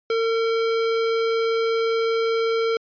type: tone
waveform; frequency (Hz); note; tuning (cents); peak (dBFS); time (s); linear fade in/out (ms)
square; 454.2; A#4; -45; -20; 0.1-2.77; 2
effects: resampled to 11025 Hz